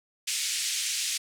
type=band-pass noise; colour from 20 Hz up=white; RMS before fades=-30 dBFS; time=0.27-1.18 s; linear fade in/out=10 ms; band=2200 to 8800 Hz; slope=24 dB/octave; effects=none